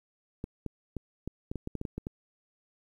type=clicks; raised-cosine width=3 ms; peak=-22 dBFS; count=12; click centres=0.441 / 0.663 / 0.967 / 1.276 / 1.515 / 1.557 / 1.674 / 1.753 / 1.814 / 1.852 / 1.98 / 2.069 s; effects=10-bit